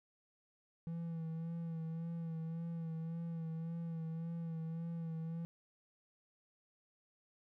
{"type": "tone with vibrato", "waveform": "triangle", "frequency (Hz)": 164.81, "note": "E3", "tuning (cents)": 0, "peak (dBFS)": -37, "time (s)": [0.87, 5.45], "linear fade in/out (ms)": 0, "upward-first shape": "sine", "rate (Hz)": 1.8, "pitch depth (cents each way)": 35, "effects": []}